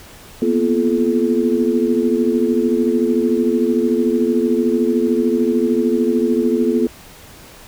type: tone cluster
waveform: sine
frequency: 237.1 / 250.5 / 344.8 / 431 Hz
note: A#3 / B3 / F4 / A4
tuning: +30 / +25 / -22 / -36 cents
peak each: -19 dBFS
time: 0.42-6.87 s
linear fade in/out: 2 ms
effects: pink hiss -41 dBFS RMS until 7.67 s